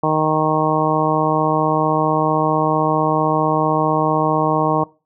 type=harmonic tone; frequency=155.56 Hz; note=D#3; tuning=in tune; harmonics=1 / 2 / 3 / 4 / 5 / 6 / 7; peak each=-22 / -22 / -22 / -22 / -22 / -22 / -22 dBFS; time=0.03-4.84 s; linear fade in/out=5 ms; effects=noise-tail reverb RT60 0.3 s tail -21 dB re dry